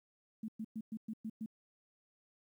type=tone bursts; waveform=sine; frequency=220 Hz; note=A3; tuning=in tune; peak=-38 dBFS; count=7; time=0.43-1.461 s; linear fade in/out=5 ms; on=53 ms; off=110 ms; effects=12-bit